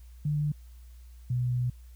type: tone pair in turn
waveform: sine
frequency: 148.6 / 123.81 Hz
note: D3 / B2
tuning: +21 / +5 cents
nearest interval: minor third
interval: 316 cents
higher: first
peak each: -25 dBFS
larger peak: neither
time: 0.25-0.52 / 1.3-1.7 s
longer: second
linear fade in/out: 5 ms
effects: added 60 Hz sine -46 dBFS peak until 1.95 s + white hiss -65 dBFS RMS until 1.95 s